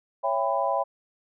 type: chord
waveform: sine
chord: C# half-diminished seventh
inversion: none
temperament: just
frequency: 554.4 / 665.2 / 798.3 / 997.9 Hz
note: C#5 / E5 / G5 / B5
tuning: 0 / +16 / +31 / +18 cents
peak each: -28 dBFS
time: 0.23-0.84 s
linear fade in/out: 20 ms
effects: none